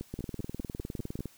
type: two click trains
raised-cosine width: 3 ms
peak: -23 / -24 dBFS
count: 23 / 7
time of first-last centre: 0.14-1.257 / 0.01-1.191 s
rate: 19.7 / 5.08 Hz
effects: white hiss -59 dBFS RMS until 1.37 s